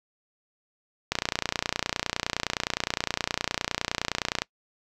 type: click train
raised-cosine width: 0.2 ms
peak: -7 dBFS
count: 99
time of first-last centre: 1.12-4.42 s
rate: 29.7 Hz
effects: noise-tail reverb RT60 0.1 s tail -24 dB re dry